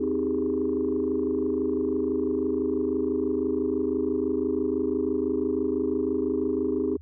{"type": "chord", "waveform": "sine", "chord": "Ab major seventh", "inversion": "first", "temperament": "just", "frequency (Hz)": [259.6, 311.5, 389.3, 415.3], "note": ["C4", "Eb4", "G4", "Ab4"], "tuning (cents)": [-13, 2, -12, 0], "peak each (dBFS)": -28, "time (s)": [0, 6.97], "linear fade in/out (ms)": 10, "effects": ["tanh soft clip ceiling -16 dBFS", "added 80 Hz sine -43 dBFS peak until 7.01 s"]}